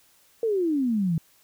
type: exponential sweep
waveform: sine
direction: down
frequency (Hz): 470.9 to 155.56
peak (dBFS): -21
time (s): 0.43-1.18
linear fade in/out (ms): 2
effects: white hiss -60 dBFS RMS until 1.43 s